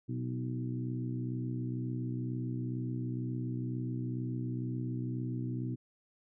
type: harmonic tone with a mistuned harmonic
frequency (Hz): 62.1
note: B1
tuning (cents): +10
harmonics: 2 / 3 / 4 / 5 / 6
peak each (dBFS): -35 / -45 / -40 / -42 / -50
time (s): 0.08-5.76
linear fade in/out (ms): 20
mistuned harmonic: 5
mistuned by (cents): +27
effects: none